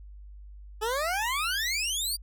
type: exponential sweep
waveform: 20% pulse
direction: up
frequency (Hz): 417.6 to 4814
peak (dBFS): -22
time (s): 0.81-2.17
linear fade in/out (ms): 20
effects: added 50 Hz sine -43 dBFS peak until 2.22 s